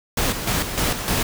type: noise with tremolo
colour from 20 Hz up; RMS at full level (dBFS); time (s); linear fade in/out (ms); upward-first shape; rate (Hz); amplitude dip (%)
pink; -21; 0.17-1.23; 5; square; 3.3; 55
effects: none